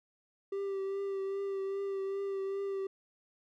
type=tone with vibrato; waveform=triangle; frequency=392 Hz; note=G4; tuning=in tune; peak=-31 dBFS; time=0.52-2.87 s; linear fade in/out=5 ms; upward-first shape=triangle; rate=2.5 Hz; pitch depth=26 cents each way; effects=none